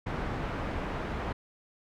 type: low-pass noise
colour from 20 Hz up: pink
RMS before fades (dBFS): -34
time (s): 0.06-1.33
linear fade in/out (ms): 10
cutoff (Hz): 1700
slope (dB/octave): 12
effects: none